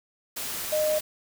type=tone in noise; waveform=sine; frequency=614 Hz; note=D#5; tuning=23 cents flat; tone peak=-22 dBFS; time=0.72-0.99 s; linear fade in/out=10 ms; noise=white; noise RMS=-33 dBFS; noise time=0.36-1.01 s; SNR=+8 dB; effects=none